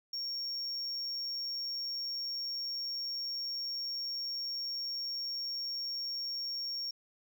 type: tone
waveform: sine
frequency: 5530 Hz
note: F8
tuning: 18 cents flat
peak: -32 dBFS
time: 0.13-6.91 s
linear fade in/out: 5 ms
effects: tanh soft clip ceiling -34 dBFS + 10-bit